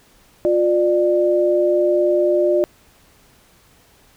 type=tone pair together; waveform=sine; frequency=354.4 / 596 Hz; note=F4 / D5; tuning=+25 / +25 cents; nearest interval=major sixth; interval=900 cents; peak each=-16 dBFS; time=0.45-2.64 s; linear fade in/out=0 ms; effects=pink hiss -53 dBFS RMS until 4.16 s